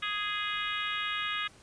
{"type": "harmonic tone", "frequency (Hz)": 415.3, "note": "G#4", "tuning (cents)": 0, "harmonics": [3, 4, 5, 6, 7, 8, 9], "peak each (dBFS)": [-36, -37, -38, -39, -39, -40, -41], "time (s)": [0.02, 1.48], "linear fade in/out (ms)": 10, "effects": ["pink hiss -57 dBFS RMS until 1.62 s", "resampled to 22050 Hz"]}